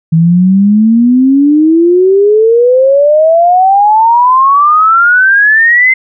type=exponential sweep; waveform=sine; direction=up; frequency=159.6 to 2088 Hz; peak=-3 dBFS; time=0.12-5.94 s; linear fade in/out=10 ms; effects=none